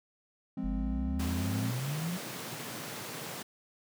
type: chord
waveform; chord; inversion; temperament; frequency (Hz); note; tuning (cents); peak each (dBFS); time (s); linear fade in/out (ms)
triangle; F minor; none; equal; 174.61 / 207.7 / 261.6; F3 / Ab3 / C4; 0 / 0 / 0; -38 / -35 / -34; 0.57-1.71; 5
type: exponential sweep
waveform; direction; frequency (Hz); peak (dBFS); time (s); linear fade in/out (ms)
sine; up; 44.8 to 185; -32; 0.63-2.18; 20
type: high-pass noise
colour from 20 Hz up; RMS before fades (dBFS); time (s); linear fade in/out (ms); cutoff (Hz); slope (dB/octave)
pink; -41; 1.19-3.43; 10; 110; 48
effects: none